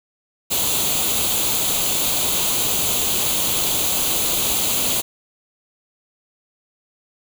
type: noise with comb filter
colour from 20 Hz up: white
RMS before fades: -20 dBFS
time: 0.5-5.02 s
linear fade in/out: 20 ms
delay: 0.28 ms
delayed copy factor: +0.65
effects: none